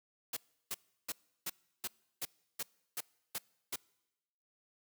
white noise bursts, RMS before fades -38 dBFS, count 10, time 0.33-3.76 s, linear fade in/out 5 ms, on 37 ms, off 340 ms, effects noise-tail reverb RT60 1.0 s tail -25 dB re dry + high-pass 100 Hz 12 dB/octave

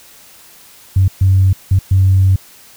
sine tone bursts at uneven times, 95 Hz, F#2, 46 cents sharp, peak -6 dBFS, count 4, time 0.96-1.08 / 1.21-1.53 / 1.71-1.79 / 1.91-2.36 s, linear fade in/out 5 ms, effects tanh soft clip ceiling -2 dBFS + white hiss -42 dBFS RMS until 2.76 s

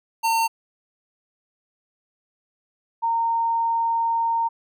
square / sine tone pair in turn, 909 / 920.1 Hz, A#5 / A#5, -44 / -23 cents, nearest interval unison, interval 21 cents, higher second, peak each -19 dBFS, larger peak neither, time 0.23-0.48 / 3.02-4.49 s, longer second, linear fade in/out 20 ms, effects none

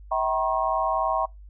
sine tone cluster, 646 / 767 / 957 / 1080 Hz, E5 / G5 / A#5 / C#6, -35 / -38 / +45 / -45 cents, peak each -27 dBFS, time 0.11-1.26 s, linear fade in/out 10 ms, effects noise-tail reverb RT60 0.2 s tail -25 dB re dry + added 50 Hz sine -42 dBFS peak until 1.49 s

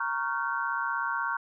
sine chord, G half-diminished seventh, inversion first, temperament equal with one note detuned, 932.3 / 1108.7 / 1396.9 / 1533.1 Hz, Bb5 / Db6 / F6 / G6, 0 / 0 / 0 / -39 cents, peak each -33 dBFS, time 0-1.37 s, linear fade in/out 5 ms, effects none

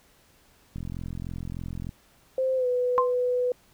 click train, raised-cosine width 5 ms, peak -23 dBFS, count 50, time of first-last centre 0.76-1.892 s, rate 43.3 Hz
sine tone with pitch glide, 522 to 496.1 Hz, C5 to B4, -4 to +8 cents, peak -22 dBFS, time 2.38-3.52 s, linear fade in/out 2 ms, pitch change -88 cents, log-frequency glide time 2.56-2.67 s
sine tone with exponential decay, 1046.5 Hz, C6, in tune, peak -15 dBFS, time 2.98-3.14 s, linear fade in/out 0 ms, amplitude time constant 34 ms
effects pink hiss -60 dBFS RMS until 3.73 s

